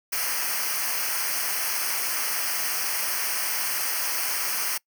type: noise with comb filter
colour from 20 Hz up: white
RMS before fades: -27 dBFS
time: 0.12-4.78 s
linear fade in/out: 10 ms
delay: 0.27 ms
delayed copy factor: -0.9
effects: noise-tail reverb RT60 0.1 s tail -24 dB re dry